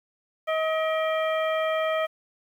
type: harmonic tone with a mistuned harmonic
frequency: 635 Hz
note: D#5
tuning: 35 cents sharp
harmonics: 1 / 2 / 3 / 4 / 5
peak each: -24 / -30 / -34 / -36 / -38 dBFS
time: 0.47-2.07 s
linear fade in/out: 20 ms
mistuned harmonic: 4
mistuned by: -120 cents
effects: 9-bit